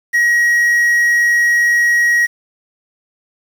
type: tone with quantisation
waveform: triangle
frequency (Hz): 1899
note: A#6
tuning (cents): +32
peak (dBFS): -8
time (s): 0.13-2.27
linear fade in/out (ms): 20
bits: 6
effects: none